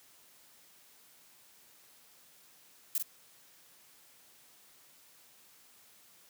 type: noise with echo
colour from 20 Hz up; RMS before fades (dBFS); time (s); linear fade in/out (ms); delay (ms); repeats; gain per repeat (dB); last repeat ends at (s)
violet; -30; 2.95-2.98; 2; 46; 1; -5; 3.026
effects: white hiss -61 dBFS RMS until 6.29 s + high-pass 100 Hz 12 dB/octave